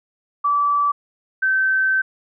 sine tone pair in turn, 1156 / 1543.1 Hz, D6 / G6, -28 / -28 cents, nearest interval perfect fourth, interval 500 cents, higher second, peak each -15 dBFS, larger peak neither, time 0.44-0.92 / 1.42-2.02 s, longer second, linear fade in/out 10 ms, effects none

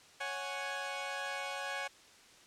15% pulse chord, C# suspended fourth, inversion none, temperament equal, 554.4 / 740 / 830.6 Hz, C#5 / F#5 / G#5, 0 / 0 / 0 cents, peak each -35 / -36 / -35 dBFS, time 0.2-1.88 s, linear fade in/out 10 ms, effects white hiss -59 dBFS RMS until 2.46 s + low-pass 7000 Hz 12 dB/octave

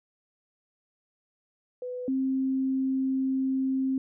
sine tone pair in turn, 498.2 / 264.7 Hz, B4 / C4, +15 / +20 cents, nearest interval major seventh, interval 1095 cents, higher first, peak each -32 / -24 dBFS, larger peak second, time 1.82-2.08 / 2.08-3.98 s, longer second, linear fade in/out 2 ms, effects none

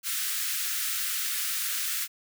white high-pass noise, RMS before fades -30 dBFS, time 0.03-2.08 s, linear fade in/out 50 ms, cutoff 1300 Hz, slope 48 dB/octave, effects none

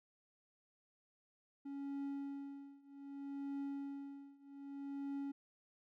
triangle tone with tremolo, 279 Hz, C#4, 11 cents sharp, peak -37 dBFS, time 1.65-5.32 s, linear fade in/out 10 ms, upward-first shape triangle, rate 0.64 Hz, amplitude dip 95%, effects none

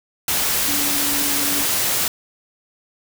sine tone in noise, 286 Hz, D4, 46 cents flat, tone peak -28 dBFS, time 0.68-1.64 s, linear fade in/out 2 ms, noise white, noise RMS -20 dBFS, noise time 0.28-2.08 s, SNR -11 dB, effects none

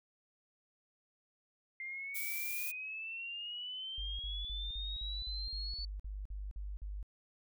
sine exponential sweep, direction up, 2093 to 4485 Hz, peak -40 dBFS, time 1.8-5.85 s, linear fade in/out 2 ms
violet noise, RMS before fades -40 dBFS, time 2.14-2.72 s, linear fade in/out 20 ms
sine tone bursts, 49.86 Hz, G1, 30 cents sharp, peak -39 dBFS, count 12, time 3.98-7.028 s, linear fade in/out 0 ms, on 210 ms, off 48 ms
effects none

